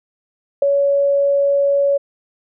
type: tone with ADSR envelope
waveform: sine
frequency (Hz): 562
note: C#5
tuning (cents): +24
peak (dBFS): -7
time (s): 0.62-1.98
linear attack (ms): 5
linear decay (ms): 4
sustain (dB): -5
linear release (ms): 15
effects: none